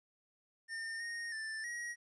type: tone with pitch steps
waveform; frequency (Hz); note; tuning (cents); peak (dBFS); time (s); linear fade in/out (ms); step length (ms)
square; 1812 / 1857 / 1768 / 1900; A#6 / A#6 / A6 / A#6; -50 / -7 / +8 / +33; -40; 0.68-1.96; 50; 320
effects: resampled to 22050 Hz + 13-bit